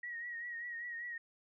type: tone with vibrato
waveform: sine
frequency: 1895 Hz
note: A#6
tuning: 28 cents sharp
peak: -40 dBFS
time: 0.03-1.18 s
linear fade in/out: 5 ms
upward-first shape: triangle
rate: 5.1 Hz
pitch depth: 57 cents each way
effects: none